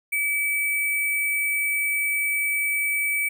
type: tone with sample-and-hold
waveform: sine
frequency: 2295 Hz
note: D7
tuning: 40 cents flat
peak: -21 dBFS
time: 0.12-3.29 s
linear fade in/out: 10 ms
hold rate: 11025 Hz
effects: none